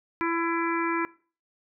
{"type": "harmonic tone", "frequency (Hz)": 334.7, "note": "E4", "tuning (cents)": 26, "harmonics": [1, 3, 4, 5, 6, 7], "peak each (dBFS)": [-27, -30, -33, -35, -37, -36], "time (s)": [0.21, 1.05], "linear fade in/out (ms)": 0, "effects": ["noise-tail reverb RT60 0.4 s tail -21 dB re dry"]}